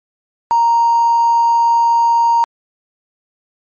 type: tone with hard clipping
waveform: triangle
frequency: 932 Hz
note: A#5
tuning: 1 cent flat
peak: -9 dBFS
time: 0.51-2.44 s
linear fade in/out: 0 ms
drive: 3 dB
effects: MP3 32 kbps